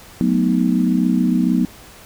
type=chord; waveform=sine; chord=B dominant seventh; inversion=second; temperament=equal; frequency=185 / 220 / 246.9 / 311.1 Hz; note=F#3 / A3 / B3 / D#4; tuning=0 / 0 / 0 / 0 cents; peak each=-18 / -22 / -17 / -22 dBFS; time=0.21-1.65 s; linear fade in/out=0 ms; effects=pink hiss -42 dBFS RMS until 2.05 s